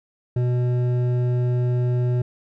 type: tone with hard clipping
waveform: sine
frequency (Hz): 123.47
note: B2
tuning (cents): 0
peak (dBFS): -20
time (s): 0.36-2.22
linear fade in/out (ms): 5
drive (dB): 9
effects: none